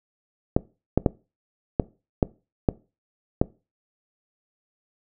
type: clicks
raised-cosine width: 2 ms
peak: -4 dBFS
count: 7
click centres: 0.565 / 0.976 / 1.062 / 1.798 / 2.228 / 2.688 / 3.415 s
effects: noise-tail reverb RT60 0.3 s tail -21 dB re dry